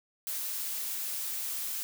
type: noise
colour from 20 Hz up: blue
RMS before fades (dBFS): -35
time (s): 0.27-1.83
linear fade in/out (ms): 0
effects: none